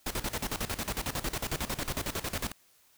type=noise with tremolo; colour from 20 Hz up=pink; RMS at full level=-32 dBFS; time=0.06-2.52 s; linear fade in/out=5 ms; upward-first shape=square; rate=11 Hz; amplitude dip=80%; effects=white hiss -64 dBFS RMS until 2.97 s